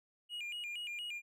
triangle tone with vibrato, 2637 Hz, E7, in tune, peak -38 dBFS, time 0.29-1.22 s, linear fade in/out 50 ms, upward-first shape square, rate 4.3 Hz, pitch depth 160 cents each way, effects none

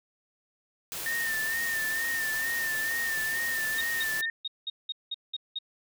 white noise, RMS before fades -36 dBFS, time 0.92-4.21 s, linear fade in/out 0 ms
sine tone with vibrato, 1807 Hz, A6, 46 cents sharp, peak -28 dBFS, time 1.06-4.3 s, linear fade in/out 2 ms, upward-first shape sine, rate 2.2 Hz, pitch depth 51 cents each way
sine tone bursts, 3729 Hz, A#7, in tune, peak -30 dBFS, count 9, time 3.78-5.588 s, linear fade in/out 5 ms, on 32 ms, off 190 ms
effects none

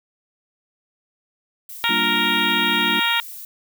violet noise, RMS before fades -36 dBFS, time 1.69-3.45 s, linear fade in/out 2 ms
harmonic tone, 466.5 Hz, A#4, 1 cent sharp, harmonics 2 / 3 / 4 / 5 / 6 / 7 / 8, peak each -25 / -25 / -25 / -25 / -25 / -25 / -25 dBFS, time 1.84-3.2 s, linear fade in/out 0 ms
sine chord, G minor seventh, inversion none, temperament equal with one note detuned, 194.76 / 233.1 / 293.7 / 349.2 Hz, G3 / Bb3 / D4 / F4, -11 / 0 / 0 / 0 cents, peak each -30 dBFS, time 1.89-3 s, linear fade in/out 5 ms
effects none

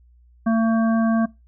harmonic tone, 225.5 Hz, A3, 43 cents sharp, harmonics 1 / 3 / 5 / 7, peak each -16 / -26 / -30 / -33 dBFS, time 0.46-1.26 s, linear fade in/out 10 ms, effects noise-tail reverb RT60 0.2 s tail -20 dB re dry + added 60 Hz sine -50 dBFS peak until 1.47 s

